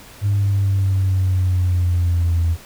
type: linear sweep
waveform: sine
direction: down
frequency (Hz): 102 to 82.8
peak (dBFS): -13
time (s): 0.21-2.57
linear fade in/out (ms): 50
effects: tanh soft clip ceiling -11 dBFS + pink hiss -42 dBFS RMS until 2.65 s